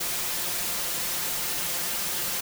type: noise with comb filter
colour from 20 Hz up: white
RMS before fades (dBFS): -29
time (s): 0-2.41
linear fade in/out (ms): 10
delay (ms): 5.7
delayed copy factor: +0.5
effects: none

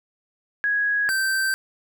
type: tone pair in turn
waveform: sine / square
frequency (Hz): 1661.2 / 1557.6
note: G#6 / G6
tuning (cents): 0 / -12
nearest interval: minor second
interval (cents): 112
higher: first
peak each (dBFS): -19 / -21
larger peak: first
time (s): 0.64-1.09 / 1.09-1.54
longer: neither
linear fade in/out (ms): 0
effects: none

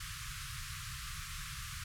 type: band-stop noise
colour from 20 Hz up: pink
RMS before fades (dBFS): -43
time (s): 0-1.84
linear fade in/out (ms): 5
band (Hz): 160 to 1100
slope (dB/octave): 96
effects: low-pass 12000 Hz 12 dB/octave

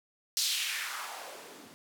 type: noise with band-pass filter sweep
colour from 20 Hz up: blue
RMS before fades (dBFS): -36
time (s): 0.37-1.74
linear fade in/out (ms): 0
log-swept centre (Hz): 4900 to 200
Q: 2.1
effects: none

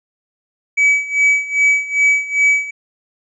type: tone with tremolo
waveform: triangle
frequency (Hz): 2283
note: D7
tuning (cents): -50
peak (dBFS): -7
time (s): 0.77-2.71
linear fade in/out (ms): 10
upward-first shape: sine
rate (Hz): 2.5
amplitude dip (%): 85
effects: resampled to 22050 Hz

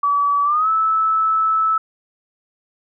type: tone with pitch glide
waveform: sine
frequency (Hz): 1145 to 1307.7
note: D6 to E6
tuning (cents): -44 to -14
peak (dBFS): -14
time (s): 0.03-1.78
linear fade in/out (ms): 5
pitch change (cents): +230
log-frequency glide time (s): 0.44-0.69
effects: none

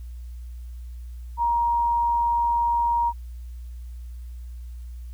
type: tone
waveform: sine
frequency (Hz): 943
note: A#5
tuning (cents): +20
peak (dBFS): -19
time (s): 1.37-3.13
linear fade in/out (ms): 50
effects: added 60 Hz sine -34 dBFS peak until 5.13 s + white hiss -62 dBFS RMS until 5.13 s

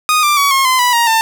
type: tone with pitch steps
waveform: sawtooth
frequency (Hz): 1239 / 1183 / 1129.6 / 1078.6 / 1029.9 / 983.4 / 939 / 896.6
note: D#6 / D6 / C#6 / C#6 / C6 / B5 / A#5 / A5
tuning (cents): -8 / +12 / +32 / -48 / -28 / -8 / +12 / +32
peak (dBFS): -6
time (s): 0.09-1.21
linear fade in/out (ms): 0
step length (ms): 140
effects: none

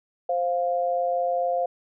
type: tone pair together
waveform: sine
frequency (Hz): 524.4 / 700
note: C5 / F5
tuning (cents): +4 / +4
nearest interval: perfect fourth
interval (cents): 500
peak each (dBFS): -25 / -24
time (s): 0.29-1.66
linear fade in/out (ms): 5
effects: none

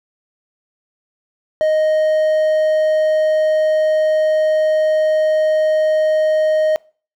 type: tone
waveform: triangle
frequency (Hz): 622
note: D#5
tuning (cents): -1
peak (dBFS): -10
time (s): 1.61-6.76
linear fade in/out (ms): 0
effects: noise-tail reverb RT60 0.4 s tail -25 dB re dry

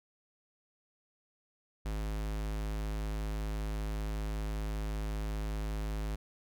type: tone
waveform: square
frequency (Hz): 52.6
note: G#1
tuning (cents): +23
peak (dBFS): -34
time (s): 1.85-6.16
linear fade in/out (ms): 10
effects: none

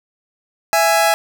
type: tone pair together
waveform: sawtooth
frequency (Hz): 663.9 / 830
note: E5 / G#5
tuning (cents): +12 / -1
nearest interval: major third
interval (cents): 387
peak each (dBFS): -11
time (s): 0.73-1.14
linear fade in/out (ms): 0
effects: none

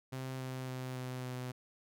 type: tone with pitch steps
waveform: sawtooth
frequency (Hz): 130.81 / 129.68 / 128.56 / 127.45 / 126.35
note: C3 / C3 / C3 / C3 / B2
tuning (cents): 0 / -15 / -30 / -45 / +40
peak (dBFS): -35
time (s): 0.12-1.52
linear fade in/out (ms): 10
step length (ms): 280
effects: none

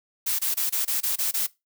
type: noise bursts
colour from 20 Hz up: blue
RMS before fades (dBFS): -25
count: 8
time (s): 0.26-1.468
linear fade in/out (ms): 10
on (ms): 130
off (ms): 24
effects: noise-tail reverb RT60 0.2 s tail -20 dB re dry

